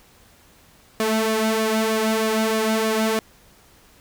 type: tone with flanger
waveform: sawtooth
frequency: 220 Hz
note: A3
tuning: in tune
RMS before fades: -21 dBFS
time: 1-3.19 s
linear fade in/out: 0 ms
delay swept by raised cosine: 1.7 to 3.2 ms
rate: 3.2 Hz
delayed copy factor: +0.7
effects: pink hiss -53 dBFS RMS until 4 s